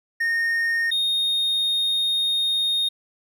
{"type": "tone pair in turn", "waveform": "triangle", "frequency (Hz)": [1842, 3701], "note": ["A#6", "A#7"], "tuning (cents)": [-21, -13], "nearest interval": "octave", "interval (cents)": 1208, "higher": "second", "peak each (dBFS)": -18, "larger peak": "neither", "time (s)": [[0.2, 0.91], [0.91, 2.89]], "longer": "second", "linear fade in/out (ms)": 10, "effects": []}